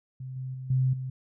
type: tone with level steps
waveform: sine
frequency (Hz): 130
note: C3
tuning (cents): -11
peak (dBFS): -35 / -32 / -35 / -21 / -31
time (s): 0.2-1.1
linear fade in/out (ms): 5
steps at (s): 0.36 / 0.54 / 0.7 / 0.93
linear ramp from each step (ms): 5
effects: none